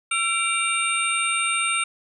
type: tone cluster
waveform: sine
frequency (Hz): 1343 / 2339 / 2777 / 3677 / 8710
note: E6 / D7 / F7 / A#7 / C#9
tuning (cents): +32 / -8 / -10 / -24 / -31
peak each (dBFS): -26 / -25 / -28 / -31 / -27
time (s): 0.11-1.84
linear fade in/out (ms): 5
effects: none